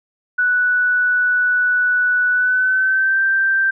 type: tone with pitch glide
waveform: sine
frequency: 1480 to 1568 Hz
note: F#6 to G6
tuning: 0 to 0 cents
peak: -13 dBFS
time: 0.38-3.71 s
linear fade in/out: 10 ms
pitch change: +100 cents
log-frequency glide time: 2.31-3.21 s
effects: none